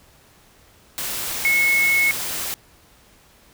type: tone in noise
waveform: sine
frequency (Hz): 2188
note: C#7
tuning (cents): -23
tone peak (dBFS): -15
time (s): 1.45-2.11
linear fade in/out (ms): 0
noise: white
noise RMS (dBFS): -27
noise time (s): 0.98-2.54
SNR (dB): +9
effects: pink hiss -53 dBFS RMS until 3.53 s